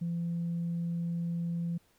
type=tone; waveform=sine; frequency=170 Hz; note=F3; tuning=46 cents flat; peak=-29 dBFS; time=0.01-1.78 s; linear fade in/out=10 ms; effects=tanh soft clip ceiling -27 dBFS + pink hiss -68 dBFS RMS until 1.98 s